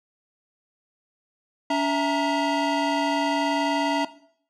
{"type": "tone cluster", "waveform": "square", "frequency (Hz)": [284.9, 658, 934], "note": ["C#4", "E5", "A#5"], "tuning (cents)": [48, -3, 3], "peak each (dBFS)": [-25, -27, -26], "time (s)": [1.7, 4.05], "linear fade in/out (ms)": 5, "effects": ["noise-tail reverb RT60 0.6 s tail -17 dB re dry", "low-pass 5000 Hz 12 dB/octave"]}